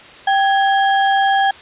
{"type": "tone with sample-and-hold", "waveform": "sine", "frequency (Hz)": 784, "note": "G5", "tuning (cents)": 0, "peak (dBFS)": -11, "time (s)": [0.27, 1.51], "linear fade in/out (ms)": 5, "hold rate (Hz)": 2450, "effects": ["white hiss -39 dBFS RMS until 1.61 s", "resampled to 8000 Hz"]}